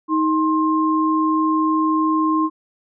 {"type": "tone pair together", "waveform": "sine", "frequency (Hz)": [314.8, 1058.9], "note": ["D#4", "C6"], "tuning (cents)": [20, 20], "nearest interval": "octave + major sixth", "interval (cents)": 2100, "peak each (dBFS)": [-17, -19], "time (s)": [0.08, 2.5], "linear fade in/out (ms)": 50, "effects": []}